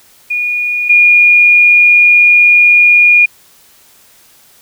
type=tone pair in turn; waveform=sine; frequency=2444 / 2432 Hz; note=D#7 / D#7; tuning=-32 / -40 cents; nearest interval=unison; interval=8 cents; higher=first; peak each=-12 / -3 dBFS; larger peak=second; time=0.3-0.89 / 0.89-3.26 s; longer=second; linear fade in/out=10 ms; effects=white hiss -45 dBFS RMS until 4.61 s